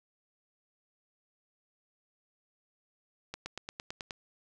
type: accelerating click train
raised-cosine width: 0.2 ms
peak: -21 dBFS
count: 8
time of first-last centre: 3.34-4.108 s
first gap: 120 ms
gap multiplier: 0.97
effects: none